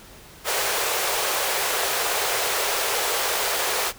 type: high-pass noise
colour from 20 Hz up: pink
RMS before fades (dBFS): -24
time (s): 0.44-3.93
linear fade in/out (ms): 50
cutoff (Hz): 400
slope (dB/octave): 48
effects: pink hiss -46 dBFS RMS until 3.98 s